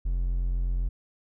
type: tone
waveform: triangle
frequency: 43.95 Hz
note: F1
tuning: 12 cents sharp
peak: -22 dBFS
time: 0.05-0.89 s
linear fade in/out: 10 ms
effects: none